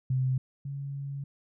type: tone pair in turn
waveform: sine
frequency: 129.9 / 139.51 Hz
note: C3 / C#3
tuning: -12 / +11 cents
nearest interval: minor second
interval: 123 cents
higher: second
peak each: -24 / -33 dBFS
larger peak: first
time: 0.1-0.38 / 0.65-1.24 s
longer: second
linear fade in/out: 5 ms
effects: none